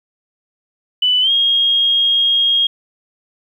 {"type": "tone with pitch glide", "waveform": "sine", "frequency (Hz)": [2987, 3257], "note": ["F#7", "G#7"], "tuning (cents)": [16, -34], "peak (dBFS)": -11, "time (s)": [1.02, 2.67], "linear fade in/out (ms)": 5, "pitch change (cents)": 150, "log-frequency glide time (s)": [1.21, 1.31], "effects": ["8-bit"]}